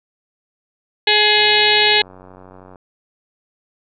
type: harmonic tone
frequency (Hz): 421.2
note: G#4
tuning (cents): +24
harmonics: 1 / 2 / 4 / 5 / 6 / 7 / 8 / 9 / 10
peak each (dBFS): -20 / -20 / -20 / -20 / -20 / -20 / -20 / -20 / -20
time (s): 1.07-2.02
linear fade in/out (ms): 5
type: click train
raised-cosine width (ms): 1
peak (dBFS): -27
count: 129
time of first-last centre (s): 1.38-2.758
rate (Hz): 92.9
effects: none